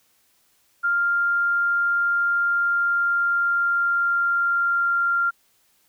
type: tone with pitch glide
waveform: sine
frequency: 1397 to 1388.2 Hz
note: F6 to F6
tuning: 0 to -11 cents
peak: -18 dBFS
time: 0.83-5.31 s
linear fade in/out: 20 ms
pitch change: -11 cents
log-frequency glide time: 2.43-5.07 s
effects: white hiss -63 dBFS RMS until 5.88 s